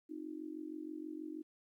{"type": "tone with amplitude modulation", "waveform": "sine", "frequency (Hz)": 311.1, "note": "D#4", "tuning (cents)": 0, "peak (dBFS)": -38, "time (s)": [0.09, 1.43], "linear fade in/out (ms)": 20, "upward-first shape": "sine", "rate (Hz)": 46.3, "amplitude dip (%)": 90, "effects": ["13-bit"]}